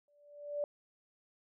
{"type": "tone with exponential growth", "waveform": "sine", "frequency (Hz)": 583, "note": "D5", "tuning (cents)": -13, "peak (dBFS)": -30, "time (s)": [0.08, 0.64], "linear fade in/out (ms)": 1, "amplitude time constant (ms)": 120, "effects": []}